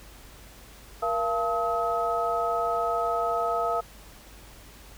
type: tone cluster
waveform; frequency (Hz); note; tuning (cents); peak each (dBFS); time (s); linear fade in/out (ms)
sine; 471.2 / 684 / 877 / 1277; A#4 / F5 / A5 / D#6; +19 / -36 / -6 / +45; -31 / -27 / -35 / -28; 1.02-3.81; 10
effects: added 50 Hz sine -50 dBFS peak until 4.97 s + pink hiss -50 dBFS RMS until 4.97 s